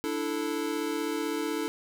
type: chord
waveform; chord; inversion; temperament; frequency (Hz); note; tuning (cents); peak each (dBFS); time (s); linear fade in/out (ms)
square; D suspended second; none; equal; 293.7 / 329.6 / 440; D4 / E4 / A4; 0 / 0 / 0; -34; 0.04-1.68; 0
effects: none